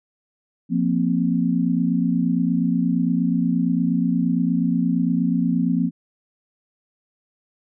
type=chord; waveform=sine; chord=F suspended fourth; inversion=none; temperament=equal; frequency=174.61 / 233.1 / 261.6 Hz; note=F3 / Bb3 / C4; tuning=0 / 0 / 0 cents; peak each=-21 / -22 / -22 dBFS; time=0.69-5.91 s; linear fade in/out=50 ms; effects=none